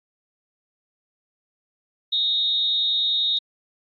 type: tone with amplitude modulation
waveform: sine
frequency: 3729 Hz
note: A#7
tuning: in tune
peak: -16 dBFS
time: 2.12-3.39 s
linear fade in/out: 10 ms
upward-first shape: sine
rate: 288 Hz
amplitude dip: 65%
effects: AAC 64 kbps